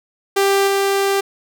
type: tone with level steps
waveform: sawtooth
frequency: 394.3 Hz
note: G4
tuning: 10 cents sharp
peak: -9 / -11 dBFS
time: 0.36-1.21 s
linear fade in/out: 10 ms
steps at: 0.67 s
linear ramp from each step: 10 ms
effects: none

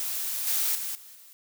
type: noise with level steps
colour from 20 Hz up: blue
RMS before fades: -31 / -26 / -33 / -48 / -51 dBFS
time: 0-1.33 s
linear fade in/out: 0 ms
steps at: 0.47 / 0.75 / 0.95 / 1.15 s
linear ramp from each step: 2 ms
effects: none

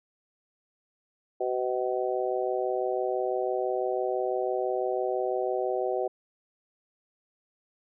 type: harmonic tone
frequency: 126 Hz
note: B2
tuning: 35 cents sharp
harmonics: 3 / 4 / 5 / 6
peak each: -30 / -31 / -32 / -33 dBFS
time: 1.4-6.08 s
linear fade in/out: 10 ms
effects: none

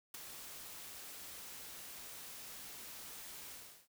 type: noise with ADSR envelope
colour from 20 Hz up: white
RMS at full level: -44 dBFS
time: 0.14-3.88 s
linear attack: 4 ms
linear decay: 13 ms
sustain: -6 dB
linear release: 370 ms
effects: none

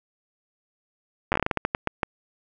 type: slowing click train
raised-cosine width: 0.5 ms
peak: -7 dBFS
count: 14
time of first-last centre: 1.32-2.032 s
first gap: 9 ms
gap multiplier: 1.27
effects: none

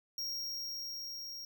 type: tone with level ramp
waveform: square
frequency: 5588 Hz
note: F8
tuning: in tune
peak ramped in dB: -36 to -43 dBFS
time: 0.18-1.45 s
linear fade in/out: 2 ms
effects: none

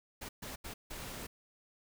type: noise bursts at uneven times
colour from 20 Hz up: pink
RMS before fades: -44 dBFS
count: 4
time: 0.21-0.29 / 0.42-0.56 / 0.64-0.74 / 0.9-1.27 s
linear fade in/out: 10 ms
effects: none

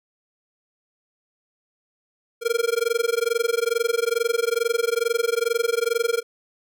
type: tone with amplitude modulation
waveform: square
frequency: 466.2 Hz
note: A#4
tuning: in tune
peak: -17 dBFS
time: 2.41-6.23 s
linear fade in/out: 50 ms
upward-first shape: sine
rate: 22.3 Hz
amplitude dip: 100%
effects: none

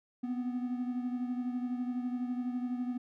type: beating tone pair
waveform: triangle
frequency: 246.1 / 258.1 Hz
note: B3 / C4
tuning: -6 / -23 cents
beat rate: 12 Hz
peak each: -31 / -38 dBFS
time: 0.23-2.98 s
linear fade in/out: 10 ms
effects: none

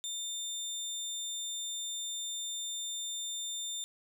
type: tone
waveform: 25% pulse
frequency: 3600 Hz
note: A7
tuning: 39 cents sharp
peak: -32 dBFS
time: 0.04-3.84 s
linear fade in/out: 0 ms
effects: none

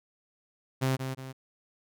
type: tone with echo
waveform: sawtooth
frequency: 131.7 Hz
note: C3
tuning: 12 cents sharp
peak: -21 dBFS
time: 0.81-0.97 s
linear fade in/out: 20 ms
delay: 180 ms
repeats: 2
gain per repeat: -7 dB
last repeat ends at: 1.33 s
effects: none

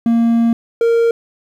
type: tone pair in turn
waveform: triangle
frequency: 231.7 / 463.4 Hz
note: A#3 / A#4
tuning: -10 / -10 cents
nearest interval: octave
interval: 1200 cents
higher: second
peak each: -8 dBFS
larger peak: neither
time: 0.06-0.53 / 0.81-1.11 s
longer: first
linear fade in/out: 2 ms
effects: 8-bit

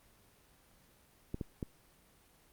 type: clicks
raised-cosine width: 3 ms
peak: -24 dBFS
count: 3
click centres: 1.344 / 1.412 / 1.628 s
effects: pink hiss -65 dBFS RMS until 2.52 s + Opus 24 kbps

